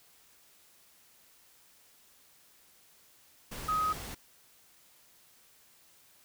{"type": "tone in noise", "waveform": "sine", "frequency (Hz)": 1260, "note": "D#6", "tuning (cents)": 21, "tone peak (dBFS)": -27, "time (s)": [3.68, 3.93], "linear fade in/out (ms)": 10, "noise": "pink", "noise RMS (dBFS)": -42, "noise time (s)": [3.51, 4.15], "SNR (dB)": 12, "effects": ["white hiss -62 dBFS RMS until 6.24 s"]}